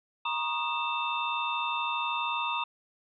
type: tone cluster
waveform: sine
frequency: 944 / 1097 / 1229 / 2658 / 3619 Hz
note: A#5 / C#6 / D#6 / E7 / A7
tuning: +22 / -18 / -22 / +14 / +48 cents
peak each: -32 / -38 / -35 / -34 / -37 dBFS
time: 0.25-2.64 s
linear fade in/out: 5 ms
effects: none